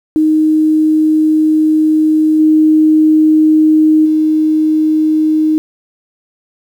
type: tone with level steps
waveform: sine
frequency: 311.1 Hz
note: D#4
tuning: in tune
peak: -7 / -5 / -8 dBFS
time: 0.16-5.58 s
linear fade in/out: 0 ms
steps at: 2.39 / 4.05 s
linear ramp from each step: 10 ms
effects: 7-bit